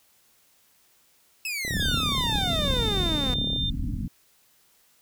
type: exponential sweep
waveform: sawtooth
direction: down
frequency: 2637 to 239.9 Hz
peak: -25 dBFS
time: 1.45-3.34 s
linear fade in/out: 2 ms
type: click train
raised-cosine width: 2 ms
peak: -23 dBFS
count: 66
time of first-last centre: 1.65-3.562 s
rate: 34 Hz
type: low-pass noise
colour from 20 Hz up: pink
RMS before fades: -29 dBFS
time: 1.7-4.08 s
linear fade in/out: 5 ms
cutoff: 290 Hz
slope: 96 dB/octave
type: tone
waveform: sine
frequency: 3600 Hz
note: A7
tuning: 39 cents sharp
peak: -26 dBFS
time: 1.8-3.7 s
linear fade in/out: 5 ms
effects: white hiss -62 dBFS RMS until 5.01 s